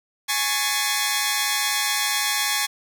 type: tone cluster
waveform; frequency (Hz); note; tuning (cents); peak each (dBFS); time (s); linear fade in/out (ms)
10% pulse; 833 / 1108 / 1771 / 2042; G#5 / C#6 / A6 / C7; +5 / -1 / +11 / -43; -18; 0.28-2.67; 20
effects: none